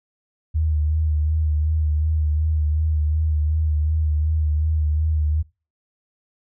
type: tone with vibrato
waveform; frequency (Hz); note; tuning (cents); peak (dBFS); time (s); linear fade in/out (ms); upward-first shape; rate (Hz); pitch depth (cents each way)
sine; 77.1; D#2; -15; -17; 0.54-5.43; 20; sine; 2.7; 39
effects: noise-tail reverb RT60 0.3 s tail -22 dB re dry